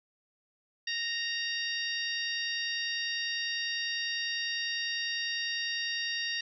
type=harmonic tone; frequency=930 Hz; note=A#5; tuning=4 cents flat; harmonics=2 / 3 / 4 / 5 / 6; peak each=-35 / -37 / -38 / -39 / -40 dBFS; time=0.87-6.41 s; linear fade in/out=5 ms; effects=none